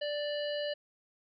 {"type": "harmonic tone", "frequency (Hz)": 587.3, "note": "D5", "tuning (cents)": 0, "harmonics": [1, 3, 5, 7, 8], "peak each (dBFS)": [-33, -43, -41, -46, -49], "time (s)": [0.01, 0.74], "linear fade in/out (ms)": 10, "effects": []}